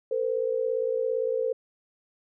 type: tone pair together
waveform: sine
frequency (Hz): 453.4 / 511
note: A#4 / C5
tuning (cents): -48 / -41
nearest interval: major second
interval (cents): 207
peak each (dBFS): -27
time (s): 0.11-1.53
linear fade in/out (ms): 5
effects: none